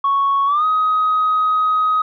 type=tone with pitch glide; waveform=sine; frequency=1108.7 to 1258.9 Hz; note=C#6 to D#6; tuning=0 to +20 cents; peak=-12 dBFS; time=0.04-2.02 s; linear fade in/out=5 ms; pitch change=+220 cents; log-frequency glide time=0.46-0.65 s; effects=tanh soft clip ceiling -10 dBFS